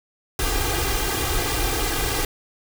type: noise with comb filter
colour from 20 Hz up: pink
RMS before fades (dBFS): -23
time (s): 0.39-2.25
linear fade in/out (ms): 2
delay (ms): 2.5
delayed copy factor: +0.85
effects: none